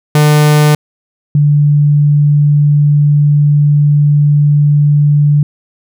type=tone pair in turn; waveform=45% pulse / sine; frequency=150 / 146.66 Hz; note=D3 / D3; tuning=+37 / -2 cents; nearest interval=unison; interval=39 cents; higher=first; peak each=-5 dBFS; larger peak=neither; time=0.15-0.75 / 1.35-5.43 s; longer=second; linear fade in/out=2 ms; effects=none